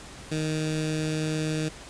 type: tone with notch filter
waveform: 15% pulse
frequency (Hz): 155.56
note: D#3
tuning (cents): 0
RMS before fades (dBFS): -28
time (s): 0.31-1.69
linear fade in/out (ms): 10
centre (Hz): 950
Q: 0.55
effects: pink hiss -44 dBFS RMS until 1.89 s + resampled to 22050 Hz